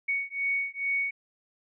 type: beating tone pair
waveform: sine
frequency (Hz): 2228 / 2230.3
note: C#7 / C#7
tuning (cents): +8 / +10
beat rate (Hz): 2.3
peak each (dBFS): -30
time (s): 0.08-1.11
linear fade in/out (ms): 10
effects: none